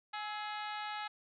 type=harmonic tone with a mistuned harmonic; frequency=420 Hz; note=G#4; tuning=19 cents sharp; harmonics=2 / 3 / 4 / 5 / 6 / 7 / 8 / 9 / 10; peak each=-41 / -45 / -47 / -49 / -51 / -52 / -53 / -54 / -55 dBFS; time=0.13-1.08 s; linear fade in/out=10 ms; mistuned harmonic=3; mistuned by=+59 cents; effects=none